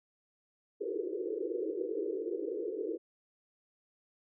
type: band-pass noise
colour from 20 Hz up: white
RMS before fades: -36 dBFS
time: 0.8-2.98 s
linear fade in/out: 20 ms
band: 320 to 490 Hz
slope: 96 dB/octave
effects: none